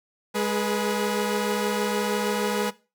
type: tone cluster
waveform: sawtooth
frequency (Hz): 206.8 / 420 / 488.4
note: G#3 / G#4 / B4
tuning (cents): -7 / +19 / -19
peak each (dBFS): -24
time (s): 0.34-2.71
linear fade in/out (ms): 20
effects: noise-tail reverb RT60 0.3 s tail -18 dB re dry